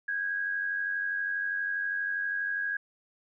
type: tone pair together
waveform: sine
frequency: 1554.6 / 1647 Hz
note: G6 / G#6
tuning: -15 / -15 cents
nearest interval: minor second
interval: 100 cents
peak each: -37 / -29 dBFS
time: 0.08-2.77 s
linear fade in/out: 5 ms
effects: none